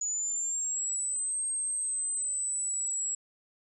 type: exponential two-way sweep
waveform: sine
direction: up then down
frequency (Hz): 6870 to 8430 to 7690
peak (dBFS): -29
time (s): 0.01-3.15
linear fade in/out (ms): 5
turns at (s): 1.46
effects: none